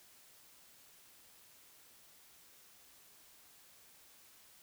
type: silence
effects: white hiss -62 dBFS RMS until 4.62 s